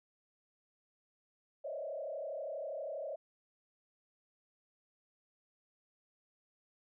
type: tone with frequency modulation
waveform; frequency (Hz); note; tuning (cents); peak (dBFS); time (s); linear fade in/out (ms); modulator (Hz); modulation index
sine; 594; D5; +20; -38; 1.64-3.16; 10; 32.4; 1.9
effects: none